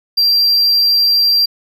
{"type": "tone", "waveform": "triangle", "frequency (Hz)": 4728, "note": "D8", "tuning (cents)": 11, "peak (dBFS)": -8, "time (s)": [0.17, 1.46], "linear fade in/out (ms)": 10, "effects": []}